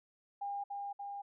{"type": "tone with echo", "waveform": "sine", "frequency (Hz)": 805, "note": "G5", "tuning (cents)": 46, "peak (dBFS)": -36, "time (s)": [0.41, 0.64], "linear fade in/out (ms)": 10, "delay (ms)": 290, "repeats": 2, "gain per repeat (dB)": -2, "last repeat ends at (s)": 1.22, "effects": []}